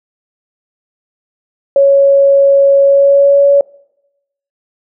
sine tone with pitch glide, 555 to 563.1 Hz, C#5 to C#5, +2 to +27 cents, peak -4 dBFS, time 1.76-3.61 s, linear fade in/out 2 ms, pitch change +25 cents, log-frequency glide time 2.83-3.41 s, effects noise-tail reverb RT60 0.9 s tail -25 dB re dry

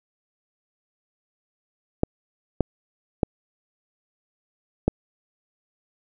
clicks, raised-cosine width 2 ms, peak -5 dBFS, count 4, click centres 2.034 / 2.607 / 3.232 / 4.88 s, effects none

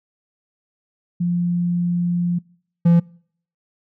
sine / triangle tone pair in turn, 174.61 / 170.33 Hz, F3 / F3, 0 / -43 cents, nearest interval unison, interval 43 cents, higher first, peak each -17 / -8 dBFS, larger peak second, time 1.2-2.39 / 2.85-3 s, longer first, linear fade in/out 10 ms, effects noise-tail reverb RT60 0.6 s tail -26 dB re dry

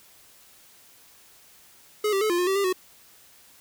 square tone with pitch steps, 423 / 390.1 / 431.5 / 348.4 / 357.5 / 385.8 / 398.6 / 369.5 Hz, G#4 / G4 / A4 / F4 / F4 / G4 / G4 / F#4, +32 / -8 / -34 / -4 / +41 / -28 / +29 / -2 cents, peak -22 dBFS, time 2.04-2.728 s, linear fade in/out 5 ms, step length 86 ms, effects white hiss -54 dBFS RMS until 3.6 s

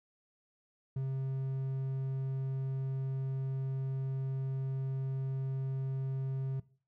triangle tone, 133.6 Hz, C3, 36 cents sharp, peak -30 dBFS, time 0.96-6.6 s, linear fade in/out 5 ms, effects noise-tail reverb RT60 0.4 s tail -19 dB re dry

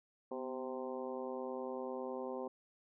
harmonic tone with a mistuned harmonic, 130 Hz, C3, 11 cents flat, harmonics 2 / 3 / 4 / 5 / 6 / 7 / 8, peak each -46 / -44 / -43 / -53 / -50 / -51 / -52 dBFS, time 0.31-2.48 s, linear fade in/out 5 ms, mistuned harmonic 2, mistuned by -55 cents, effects none

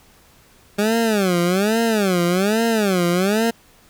20% pulse tone with vibrato, 199.7 Hz, G3, 32 cents sharp, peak -11 dBFS, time 0.78-3.51 s, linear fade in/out 10 ms, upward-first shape sine, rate 1.2 Hz, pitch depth 250 cents each way, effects pink hiss -52 dBFS RMS until 3.89 s

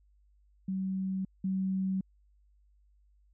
sine tone pair in turn, 190 / 190 Hz, F#3 / F#3, +46 / +46 cents, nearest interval unison, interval 0 cents, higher neither, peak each -30 / -28 dBFS, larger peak second, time 0.68-1.25 / 1.44-2.01 s, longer neither, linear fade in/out 5 ms, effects added 50 Hz sine -62 dBFS peak until 3.33 s

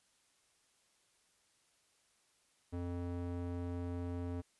square tone with band-pass filter, 87.5 Hz, F2, 4 cents sharp, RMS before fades -40 dBFS, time 2.72-4.42 s, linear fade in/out 20 ms, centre 270 Hz, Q 0.7, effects white hiss -73 dBFS RMS until 4.59 s + resampled to 24000 Hz

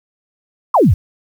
sine exponential sweep, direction down, 1185 to 68.4 Hz, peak -7 dBFS, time 0.74-0.94 s, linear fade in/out 5 ms, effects 7-bit

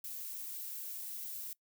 violet noise, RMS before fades -43 dBFS, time 0.04-1.53 s, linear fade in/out 2 ms, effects noise-tail reverb RT60 0.1 s tail -22 dB re dry

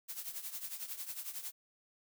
blue noise with tremolo, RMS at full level -40 dBFS, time 0.08-1.52 s, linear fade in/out 20 ms, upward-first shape triangle, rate 11 Hz, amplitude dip 80%, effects none

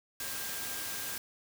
sine tone in noise, 1600 Hz, G6, 35 cents sharp, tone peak -47 dBFS, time 0.2-1.18 s, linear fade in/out 2 ms, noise white, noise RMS -38 dBFS, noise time 0.2-1.18 s, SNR -12 dB, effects none

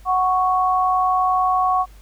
sine tone pair together, 740 / 1108.7 Hz, F#5 / C#6, 0 / 0 cents, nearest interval perfect fifth, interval 700 cents, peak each -18 dBFS, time 0.05-1.86 s, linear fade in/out 50 ms, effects added 50 Hz sine -42 dBFS peak until 2.01 s + pink hiss -53 dBFS RMS until 2.01 s

